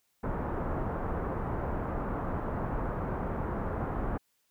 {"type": "low-pass noise", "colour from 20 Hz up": "pink", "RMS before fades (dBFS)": -33, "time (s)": [0.23, 4.18], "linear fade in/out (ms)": 10, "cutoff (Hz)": 1300, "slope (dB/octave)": 24, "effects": ["white hiss -74 dBFS RMS until 4.5 s"]}